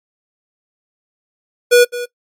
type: tone with echo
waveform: square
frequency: 485.7 Hz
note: B4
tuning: 29 cents flat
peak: -6 dBFS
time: 1.71-1.85 s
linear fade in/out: 20 ms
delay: 210 ms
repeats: 1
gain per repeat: -15 dB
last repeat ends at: 2.06 s
effects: noise-tail reverb RT60 0.1 s tail -20 dB re dry + MP3 64 kbps